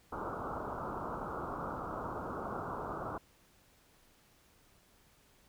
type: low-pass noise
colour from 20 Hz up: white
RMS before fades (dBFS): -40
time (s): 0.12-3.18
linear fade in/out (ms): 5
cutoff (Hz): 1400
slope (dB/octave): 96
effects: pink hiss -66 dBFS RMS until 5.48 s